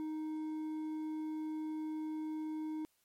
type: tone with hard clipping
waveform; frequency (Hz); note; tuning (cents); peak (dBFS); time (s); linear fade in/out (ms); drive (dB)
triangle; 311.1; D#4; 0; -38; 0-2.85; 0; 7
effects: white hiss -75 dBFS RMS until 3.04 s + MP3 64 kbps